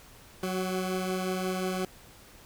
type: tone pair together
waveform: 20% pulse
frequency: 185 / 375.6 Hz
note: F#3 / F#4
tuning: 0 / +26 cents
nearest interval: octave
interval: 1226 cents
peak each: -25 / -31 dBFS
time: 0.43-1.85 s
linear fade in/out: 2 ms
effects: pink hiss -53 dBFS RMS until 2.45 s